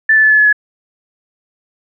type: tone with pitch steps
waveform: sine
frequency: 1760 / 1746.8 / 1733.8 / 1720.8 / 1707.9 / 1695.1 Hz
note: A6 / A6 / A6 / A6 / G#6 / G#6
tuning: 0 / -13 / -26 / -39 / +48 / +35 cents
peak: -6 dBFS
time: 0.09-0.528 s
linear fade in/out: 5 ms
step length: 73 ms
effects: none